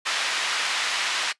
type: band-pass noise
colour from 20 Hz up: pink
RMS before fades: -26 dBFS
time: 0.05-1.33 s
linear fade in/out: 20 ms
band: 1400 to 4900 Hz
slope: 12 dB/octave
effects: noise-tail reverb RT60 0.1 s tail -20 dB re dry + resampled to 24000 Hz